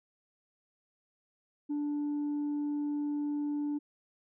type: tone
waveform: sine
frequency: 292.8 Hz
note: D4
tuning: 5 cents flat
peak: -28 dBFS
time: 1.69-3.79 s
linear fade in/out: 20 ms
effects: tanh soft clip ceiling -29 dBFS